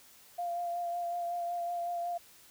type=tone with vibrato; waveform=sine; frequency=695 Hz; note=F5; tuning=9 cents flat; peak=-32 dBFS; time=0.38-2.18 s; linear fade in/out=10 ms; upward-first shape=sine; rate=5.4 Hz; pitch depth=19 cents each way; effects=white hiss -58 dBFS RMS until 2.5 s

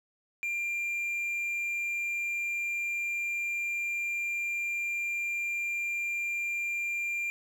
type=tone; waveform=triangle; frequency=2385 Hz; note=D7; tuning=26 cents sharp; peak=-28 dBFS; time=0.43-7.3 s; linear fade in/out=0 ms; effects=none

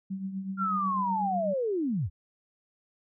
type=tone with tremolo; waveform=sine; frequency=192.2 Hz; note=G3; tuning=34 cents flat; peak=-29 dBFS; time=0.1-1.54 s; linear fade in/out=10 ms; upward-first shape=triangle; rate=8.1 Hz; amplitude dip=65%
type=linear sweep; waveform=sine; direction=down; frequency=1396.9 to 67.3 Hz; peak=-26 dBFS; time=0.57-2.1 s; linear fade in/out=50 ms
effects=none

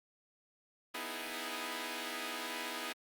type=chord; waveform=5% pulse; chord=E major seventh; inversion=second; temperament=equal; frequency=246.9 / 311.1 / 329.6 / 415.3 Hz; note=B3 / D#4 / E4 / G#4; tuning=0 / 0 / 0 / 0 cents; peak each=-33 dBFS; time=0.94-2.93 s; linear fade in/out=10 ms; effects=Opus 48 kbps

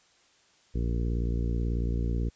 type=harmonic tone; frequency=58.27 Hz; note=A#1; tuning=in tune; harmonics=1 / 2 / 3 / 4 / 5 / 6 / 7 / 8; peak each=-27 / -33 / -37 / -39 / -41 / -43 / -44 / -45 dBFS; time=0.74-2.3 s; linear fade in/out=20 ms; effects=white hiss -63 dBFS RMS until 2.35 s + resampled to 16000 Hz

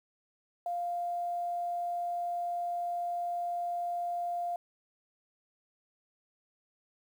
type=tone with quantisation; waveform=sine; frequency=698.5 Hz; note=F5; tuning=in tune; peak=-31 dBFS; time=0.66-4.56 s; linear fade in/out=2 ms; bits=10; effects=none

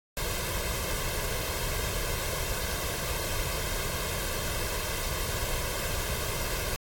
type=noise with comb filter; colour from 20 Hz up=pink; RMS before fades=-31 dBFS; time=0.17-6.76 s; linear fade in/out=0 ms; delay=1.9 ms; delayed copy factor=+0.7; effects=AAC 64 kbps

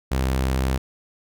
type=tone; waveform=sawtooth; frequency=65.41 Hz; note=C2; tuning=in tune; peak=-16 dBFS; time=0.11-0.78 s; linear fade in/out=10 ms; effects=none

